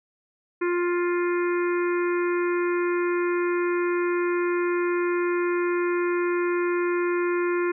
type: harmonic tone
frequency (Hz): 350.9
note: F4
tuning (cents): +8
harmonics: 1 / 3 / 4 / 5 / 6 / 7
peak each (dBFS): -22 / -32 / -34 / -36 / -38 / -39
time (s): 0.61-7.72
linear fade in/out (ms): 10
effects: none